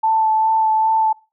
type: tone with vibrato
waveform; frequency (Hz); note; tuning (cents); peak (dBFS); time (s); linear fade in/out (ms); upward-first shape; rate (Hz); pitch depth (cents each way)
sine; 880; A5; 0; -13; 0.03-1.13; 10; sine; 2.5; 14
effects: noise-tail reverb RT60 0.3 s tail -22 dB re dry